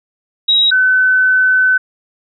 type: tone pair in turn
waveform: sine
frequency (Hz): 3828 / 1513.9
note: A#7 / F#6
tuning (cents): +45 / +39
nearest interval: octave + major third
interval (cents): 1606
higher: first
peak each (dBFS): -8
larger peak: neither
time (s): 0.48-0.71 / 0.71-1.78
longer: second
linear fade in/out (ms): 10
effects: none